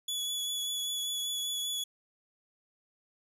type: tone with vibrato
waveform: sawtooth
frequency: 3406 Hz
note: G#7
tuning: 43 cents sharp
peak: -29 dBFS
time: 0.08-1.84 s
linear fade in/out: 5 ms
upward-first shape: sine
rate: 5.1 Hz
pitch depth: 14 cents each way
effects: resampled to 32000 Hz